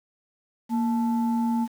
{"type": "tone pair together", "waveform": "sine", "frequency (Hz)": [233.1, 874.5], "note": ["A#3", "A5"], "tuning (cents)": [0, -11], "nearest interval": "octave + major seventh", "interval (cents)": 2289, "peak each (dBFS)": [-21, -29], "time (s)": [0.69, 1.68], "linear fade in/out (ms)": 50, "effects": ["tanh soft clip ceiling -16 dBFS", "8-bit"]}